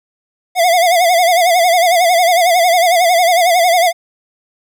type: tone with vibrato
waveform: square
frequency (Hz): 699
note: F5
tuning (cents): +1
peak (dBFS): -9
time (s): 0.55-3.93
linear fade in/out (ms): 50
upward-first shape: sine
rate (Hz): 11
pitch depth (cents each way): 97
effects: none